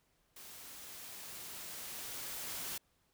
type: noise with level ramp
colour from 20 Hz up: white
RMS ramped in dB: -52 to -41 dBFS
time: 0.36-2.78 s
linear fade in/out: 5 ms
effects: pink hiss -75 dBFS RMS until 3.13 s